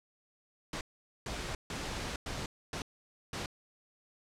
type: noise bursts at uneven times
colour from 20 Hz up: pink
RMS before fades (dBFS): -38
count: 6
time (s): 0.73-0.81 / 1.26-1.55 / 1.7-2.16 / 2.26-2.46 / 2.73-2.82 / 3.33-3.46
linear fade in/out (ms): 2
effects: low-pass 7000 Hz 12 dB/octave

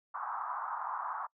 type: band-pass noise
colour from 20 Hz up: pink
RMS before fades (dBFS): -38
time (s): 0.14-1.27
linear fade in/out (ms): 10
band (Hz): 840 to 1300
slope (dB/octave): 48
effects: noise-tail reverb RT60 0.1 s tail -25 dB re dry

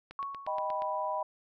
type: click train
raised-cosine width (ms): 0.3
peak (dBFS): -29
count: 7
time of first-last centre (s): 0.11-0.821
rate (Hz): 8.44
type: tone with exponential decay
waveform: sine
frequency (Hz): 1110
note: C#6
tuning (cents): +2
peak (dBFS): -31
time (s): 0.19-0.93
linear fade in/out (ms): 1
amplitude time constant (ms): 160
type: chord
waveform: sine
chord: Eb augmented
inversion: none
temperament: equal with one note detuned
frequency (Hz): 622.3 / 784 / 984.9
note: Eb5 / G5 / B5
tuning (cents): 0 / 0 / -5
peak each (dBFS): -35 / -37 / -33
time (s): 0.47-1.23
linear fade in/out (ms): 5
effects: none

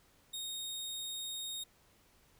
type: tone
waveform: sawtooth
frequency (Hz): 3720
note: A#7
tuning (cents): -4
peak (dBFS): -36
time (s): 0.33-1.64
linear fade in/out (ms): 10
effects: pink hiss -67 dBFS RMS until 2.39 s

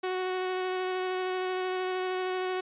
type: tone with vibrato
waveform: sawtooth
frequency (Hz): 370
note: F#4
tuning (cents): 0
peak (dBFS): -25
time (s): 0.03-2.61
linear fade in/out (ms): 10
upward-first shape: square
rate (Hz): 13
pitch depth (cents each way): 8
effects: resampled to 8000 Hz

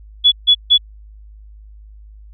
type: tone bursts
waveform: sine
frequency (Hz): 3400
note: G#7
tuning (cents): +40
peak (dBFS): -6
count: 3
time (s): 0.24-0.78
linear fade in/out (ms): 20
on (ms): 80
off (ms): 150
effects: added 52 Hz sine -37 dBFS peak until 2.33 s

